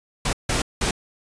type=noise bursts at uneven times; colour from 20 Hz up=pink; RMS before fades=-22 dBFS; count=3; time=0.25-0.33 / 0.49-0.62 / 0.81-0.91 s; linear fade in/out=5 ms; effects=resampled to 22050 Hz